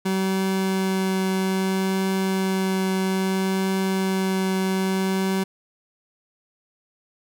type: tone with vibrato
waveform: 30% pulse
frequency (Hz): 190.2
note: F#3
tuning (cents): +48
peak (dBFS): -18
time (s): 0.05-5.44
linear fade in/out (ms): 10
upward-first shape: triangle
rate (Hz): 0.61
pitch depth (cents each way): 9
effects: none